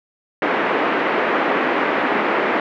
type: band-pass noise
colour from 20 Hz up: pink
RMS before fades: -19 dBFS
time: 0.42-2.6 s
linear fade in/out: 2 ms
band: 270 to 2300 Hz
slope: 24 dB/octave
effects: none